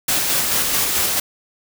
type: noise with tremolo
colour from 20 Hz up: white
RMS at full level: -18 dBFS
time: 0.08-1.2 s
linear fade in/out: 5 ms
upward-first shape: square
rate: 4.6 Hz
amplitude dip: 25%
effects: none